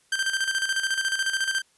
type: tone with tremolo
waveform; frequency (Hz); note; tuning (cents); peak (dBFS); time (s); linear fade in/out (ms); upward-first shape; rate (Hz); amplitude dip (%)
sawtooth; 1568; G6; 0; -18; 0.12-1.62; 5; square; 14; 60
effects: white hiss -63 dBFS RMS until 1.77 s + resampled to 24000 Hz

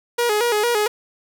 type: tone with vibrato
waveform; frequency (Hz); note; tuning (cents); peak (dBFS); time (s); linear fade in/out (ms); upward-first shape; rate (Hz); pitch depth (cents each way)
sawtooth; 448.1; A4; +32; -13; 0.18-0.88; 10; square; 4.4; 110
effects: 7-bit

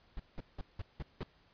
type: noise bursts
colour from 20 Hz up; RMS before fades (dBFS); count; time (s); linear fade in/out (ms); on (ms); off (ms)
brown; -39; 6; 0.17-1.232; 2; 27; 180
effects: pink hiss -67 dBFS RMS until 1.53 s + resampled to 11025 Hz

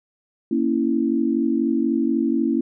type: chord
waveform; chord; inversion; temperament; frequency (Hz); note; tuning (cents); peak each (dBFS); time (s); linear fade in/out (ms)
sine; A# diminished; none; equal; 233.1 / 277.2 / 329.6; A#3 / C#4 / E4; 0 / 0 / 0; -22; 0.51-2.61; 5
effects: none

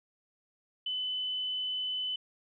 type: tone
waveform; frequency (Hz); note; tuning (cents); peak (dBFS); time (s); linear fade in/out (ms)
sine; 3015; F#7; +32; -31; 0.86-2.16; 5
effects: none

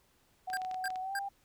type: tone with pitch glide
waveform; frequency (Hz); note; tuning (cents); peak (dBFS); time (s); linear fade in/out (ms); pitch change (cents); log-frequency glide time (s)
sine; 745 to 793.9; F#5 to G5; +12 to +22; -35; 0.47-1.29; 10; +110; 1.01-1.15
type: clicks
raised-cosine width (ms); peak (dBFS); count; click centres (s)
0.2; -30; 10; 0.501 / 0.536 / 0.571 / 0.618 / 0.649 / 0.713 / 0.744 / 0.857 / 0.904 / 0.958
type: tone bursts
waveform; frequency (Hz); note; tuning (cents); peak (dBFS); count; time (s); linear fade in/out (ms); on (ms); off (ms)
square; 1594; G6; +28; -34; 3; 0.53-1.19; 2; 40; 270
effects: pink hiss -69 dBFS RMS until 1.44 s

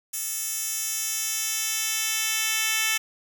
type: tone with high-pass filter sweep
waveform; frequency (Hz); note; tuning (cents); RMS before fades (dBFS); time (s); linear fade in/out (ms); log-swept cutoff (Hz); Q
10% pulse; 440; A4; 0; -27; 0.13-2.98; 10; 8200 to 2700; 0.94
effects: none

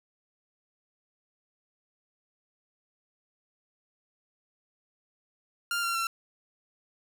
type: tone with pitch steps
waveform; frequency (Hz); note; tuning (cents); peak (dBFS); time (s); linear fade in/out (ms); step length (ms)
sawtooth; 1396.9 / 1374.5 / 1352.4; F6 / F6 / E6; 0 / -28 / +44; -24; 5.71-6.07; 2; 120
effects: none

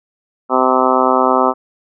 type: harmonic tone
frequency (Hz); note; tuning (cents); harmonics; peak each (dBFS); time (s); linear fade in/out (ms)
129.2; C3; -21; 2 / 3 / 4 / 5 / 6 / 7 / 8 / 9 / 10; -19 / -19 / -19 / -19 / -19 / -19 / -19 / -19 / -19; 0.49-1.54; 50
effects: none

